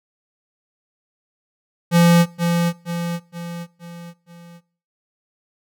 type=tone with echo; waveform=square; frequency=171.2 Hz; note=F3; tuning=34 cents flat; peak=-11 dBFS; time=1.91-2.26 s; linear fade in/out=50 ms; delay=470 ms; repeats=5; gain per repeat=-6 dB; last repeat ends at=4.61 s; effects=noise-tail reverb RT60 0.5 s tail -22 dB re dry